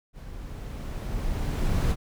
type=noise with level ramp; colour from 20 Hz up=brown; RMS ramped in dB=-41 to -22 dBFS; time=0.13-1.96 s; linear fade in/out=50 ms; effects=none